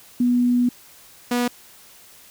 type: tone pair in turn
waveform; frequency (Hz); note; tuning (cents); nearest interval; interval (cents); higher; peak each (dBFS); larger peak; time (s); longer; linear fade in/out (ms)
sine / sawtooth; 244.7 / 243.4; B3 / B3; -16 / -25; unison; 9; first; -15; neither; 0.2-0.69 / 1.31-1.48; first; 5
effects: white hiss -48 dBFS RMS until 2.3 s

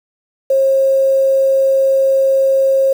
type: tone with quantisation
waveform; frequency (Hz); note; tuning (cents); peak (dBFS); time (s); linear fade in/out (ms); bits
sine; 538; C5; +48; -9; 0.5-2.93; 5; 6
effects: none

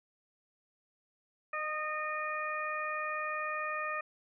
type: harmonic tone with a mistuned harmonic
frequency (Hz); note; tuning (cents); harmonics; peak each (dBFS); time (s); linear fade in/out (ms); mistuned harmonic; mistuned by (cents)
611; D#5; -32; 1 / 2 / 3 / 4; -41 / -36 / -39 / -41; 1.53-4.01; 5; 2; +19
effects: none

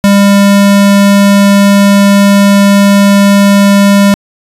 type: tone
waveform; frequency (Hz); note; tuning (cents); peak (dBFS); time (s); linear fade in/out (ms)
square; 200.1; G3; +36; -3; 0.04-4.14; 0
effects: resampled to 32000 Hz

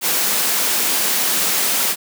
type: high-pass noise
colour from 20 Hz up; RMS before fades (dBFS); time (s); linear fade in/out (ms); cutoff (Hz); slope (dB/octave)
white; -18; 0.01-1.96; 50; 160; 96
effects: none

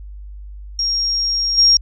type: tone with level steps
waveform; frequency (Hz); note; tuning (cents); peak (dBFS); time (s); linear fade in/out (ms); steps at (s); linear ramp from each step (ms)
sine; 5580; F8; -2; -16 / -8; 0.79-1.77; 2; 1.57; 20
effects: added 50 Hz sine -31 dBFS peak until 1.81 s

